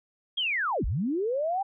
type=linear two-way sweep; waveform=sine; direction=down then up; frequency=3322 to 34 to 806 Hz; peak=-25 dBFS; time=0.37-1.63 s; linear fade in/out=10 ms; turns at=0.85 s; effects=none